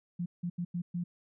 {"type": "tone bursts at uneven times", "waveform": "sine", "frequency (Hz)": 174.61, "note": "F3", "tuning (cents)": 0, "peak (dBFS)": -31, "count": 5, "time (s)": [[0.19, 0.26], [0.43, 0.5], [0.58, 0.65], [0.74, 0.82], [0.94, 1.04]], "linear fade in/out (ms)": 10, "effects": []}